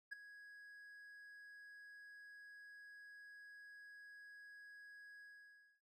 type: tone with ADSR envelope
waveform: triangle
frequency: 1661.2 Hz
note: G#6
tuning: in tune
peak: -40 dBFS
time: 0.11-5.81 s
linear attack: 17 ms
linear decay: 11 ms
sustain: -14 dB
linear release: 600 ms
effects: none

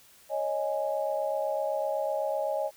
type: chord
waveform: sine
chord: C# suspended second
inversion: none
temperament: equal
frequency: 554.4 / 622.3 / 830.6 Hz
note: C#5 / D#5 / G#5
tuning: 0 / 0 / 0 cents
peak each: -31 / -30 / -34 dBFS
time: 0.29-2.71 s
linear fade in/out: 50 ms
effects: white hiss -57 dBFS RMS until 2.76 s

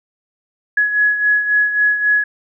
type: beating tone pair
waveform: sine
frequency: 1683 / 1686.7 Hz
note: G#6 / G#6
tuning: +23 / +26 cents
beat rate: 3.7 Hz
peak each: -13 / -20 dBFS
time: 0.77-2.24 s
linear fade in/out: 5 ms
effects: none

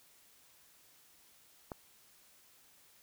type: click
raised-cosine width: 1 ms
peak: -26 dBFS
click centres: 1.718 s
effects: white hiss -64 dBFS RMS until 3.02 s

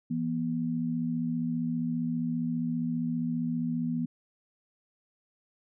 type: tone pair together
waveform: sine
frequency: 166.8 / 241.8 Hz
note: E3 / B3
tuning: +21 / -36 cents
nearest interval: tritone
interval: 643 cents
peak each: -32 / -29 dBFS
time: 0.1-4.06 s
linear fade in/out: 10 ms
effects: none

